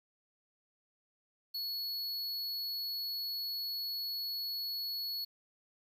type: tone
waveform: square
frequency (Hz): 4380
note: C#8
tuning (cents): -22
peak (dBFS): -36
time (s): 1.54-5.25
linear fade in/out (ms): 10
effects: 11-bit